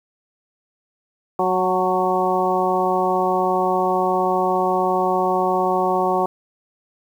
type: harmonic tone with a mistuned harmonic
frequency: 185 Hz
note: F#3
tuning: in tune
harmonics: 1 / 2 / 3 / 4 / 5 / 6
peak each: -28 / -22 / -25 / -21 / -24 / -25 dBFS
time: 1.39-6.26 s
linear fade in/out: 2 ms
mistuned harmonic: 5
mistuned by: -31 cents
effects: 8-bit